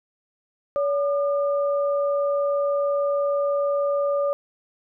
sine tone pair together, 568.7 / 1205 Hz, C#5 / D6, +44 / +44 cents, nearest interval octave + minor second, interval 1300 cents, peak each -20 / -30 dBFS, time 0.76-4.33 s, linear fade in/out 0 ms, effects none

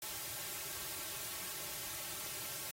white noise with comb filter, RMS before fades -43 dBFS, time 0.02-2.71 s, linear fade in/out 2 ms, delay 4.1 ms, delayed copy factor -1, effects AAC 48 kbps

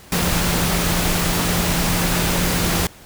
sine tone in noise, 173.6 Hz, F3, 10 cents flat, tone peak -23 dBFS, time 0.12-2.87 s, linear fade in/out 2 ms, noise pink, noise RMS -20 dBFS, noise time 0.12-2.87 s, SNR -6 dB, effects pink hiss -44 dBFS RMS until 3.05 s

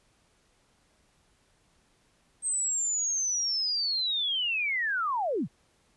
sine linear sweep, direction down, 8372 to 97 Hz, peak -26 dBFS, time 2.42-5.48 s, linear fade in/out 50 ms, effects pink hiss -67 dBFS RMS until 5.96 s + resampled to 24000 Hz

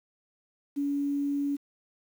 sine tone with quantisation, 283.8 Hz, C#4, 41 cents sharp, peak -26 dBFS, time 0.76-1.57 s, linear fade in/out 20 ms, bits 9, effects none

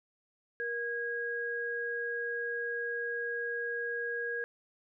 sine tone pair together, 472.6 / 1642 Hz, A#4 / G#6, +24 / -20 cents, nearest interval octave + minor seventh, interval 2156 cents, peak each -37 / -34 dBFS, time 0.6-4.44 s, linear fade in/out 0 ms, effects none

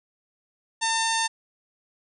harmonic tone, 902 Hz, A5, 43 cents sharp, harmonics 1 / 2 / 3 / 4 / 5 / 6 / 7 / 8 / 9 / 10, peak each -26 / -29 / -34 / -31 / -33 / -37 / -32 / -38 / -40 / -34 dBFS, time 0.81-1.28 s, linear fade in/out 20 ms, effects none

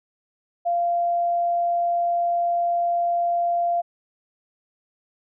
sine tone, 692 Hz, F5, 16 cents flat, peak -19 dBFS, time 0.65-3.82 s, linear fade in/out 20 ms, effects none

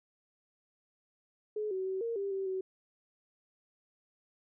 sine tone with pitch steps, 424.7 / 377.1 / 379.8 / 462.8 / 396.6 / 386.7 / 377.2 Hz, G#4 / F#4 / F#4 / A#4 / G4 / G4 / F#4, +39 / +33 / +45 / -13 / +20 / -24 / +33 cents, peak -32 dBFS, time 1.56-2.61 s, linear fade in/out 5 ms, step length 150 ms, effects none

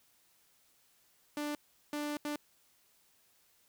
sawtooth tone bursts at uneven times, 295.1 Hz, D4, 8 cents sharp, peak -31 dBFS, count 3, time 1.37-1.55 / 1.93-2.17 / 2.25-2.36 s, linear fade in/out 2 ms, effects white hiss -69 dBFS RMS until 3.68 s

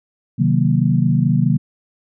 sine chord, C half-diminished seventh, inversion none, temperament equal, 130.81 / 155.56 / 185 / 233.1 Hz, C3 / Eb3 / Gb3 / Bb3, 0 / 0 / 0 / 0 cents, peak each -17 / -17 / -19 / -20 dBFS, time 0.38-1.58 s, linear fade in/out 20 ms, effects none

